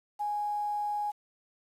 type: tone with quantisation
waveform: sine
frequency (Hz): 831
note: G#5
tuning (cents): +1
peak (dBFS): -29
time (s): 0.19-1.12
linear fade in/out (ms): 20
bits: 9
effects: resampled to 32000 Hz